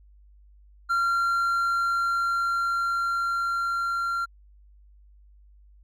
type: tone with level ramp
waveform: triangle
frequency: 1378 Hz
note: F6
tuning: 24 cents flat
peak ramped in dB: -19 to -23 dBFS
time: 0.89-4.26 s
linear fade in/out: 20 ms
effects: added 50 Hz sine -51 dBFS peak until 5.83 s